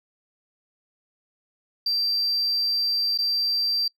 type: tone with dropouts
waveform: sine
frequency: 4699 Hz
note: D8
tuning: in tune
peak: -19 dBFS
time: 1.86-3.88 s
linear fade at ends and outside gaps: 5 ms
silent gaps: 3.177-3.186 s
effects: noise-tail reverb RT60 0.1 s tail -25 dB re dry + tanh soft clip ceiling -19 dBFS